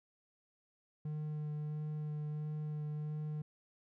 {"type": "tone with vibrato", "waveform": "triangle", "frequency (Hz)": 151.3, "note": "D#3", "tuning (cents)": -48, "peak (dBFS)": -35, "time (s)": [1.05, 3.42], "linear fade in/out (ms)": 5, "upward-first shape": "sine", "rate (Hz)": 1.5, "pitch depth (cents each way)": 12, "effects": []}